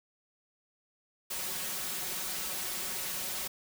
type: noise with comb filter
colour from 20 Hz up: white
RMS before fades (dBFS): -36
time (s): 1.3-3.48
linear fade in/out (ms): 10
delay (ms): 5.4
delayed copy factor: +0.85
effects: none